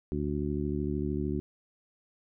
harmonic tone, 73.2 Hz, D2, 5 cents flat, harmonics 1 / 2 / 3 / 4 / 5, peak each -35 / -35 / -35 / -35 / -35 dBFS, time 0.12-1.4 s, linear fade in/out 0 ms, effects none

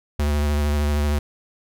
square tone with vibrato, 73.6 Hz, D2, 4 cents sharp, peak -19 dBFS, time 0.19-1.19 s, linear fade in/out 5 ms, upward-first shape sine, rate 13 Hz, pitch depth 26 cents each way, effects none

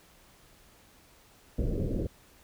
pink low-pass noise, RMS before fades -30 dBFS, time 1.58-2.07 s, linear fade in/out 5 ms, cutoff 530 Hz, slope 48 dB/octave, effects pink hiss -59 dBFS RMS until 2.43 s

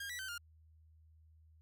sawtooth tone with pitch steps, 1617 / 1951 / 1539 / 1411 Hz, G#6 / B6 / G6 / F6, -47 / -22 / -32 / +17 cents, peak -38 dBFS, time 0-0.38 s, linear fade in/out 5 ms, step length 95 ms, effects added 79 Hz sine -61 dBFS peak until 1.61 s

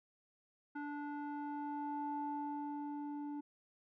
square tone with low-pass filter sweep, 291.5 Hz, D4, 13 cents flat, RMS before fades -42 dBFS, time 0.75-3.41 s, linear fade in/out 10 ms, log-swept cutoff 1300 to 630 Hz, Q 4.4, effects none

